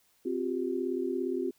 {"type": "chord", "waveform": "sine", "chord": "C suspended fourth", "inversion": "none", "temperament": "equal with one note detuned", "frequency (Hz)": [261.6, 354.7, 392], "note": ["C4", "F4", "G4"], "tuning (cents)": [0, 27, 0], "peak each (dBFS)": [-34, -32, -34], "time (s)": [0.25, 1.51], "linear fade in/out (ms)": 10, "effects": ["white hiss -68 dBFS RMS until 1.58 s"]}